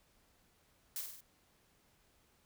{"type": "noise with echo", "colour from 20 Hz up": "blue", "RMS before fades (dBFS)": -40, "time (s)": [0.96, 1.01], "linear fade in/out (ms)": 0, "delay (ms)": 49, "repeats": 4, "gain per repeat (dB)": -4, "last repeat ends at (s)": 1.206, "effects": ["pink hiss -71 dBFS RMS until 2.45 s"]}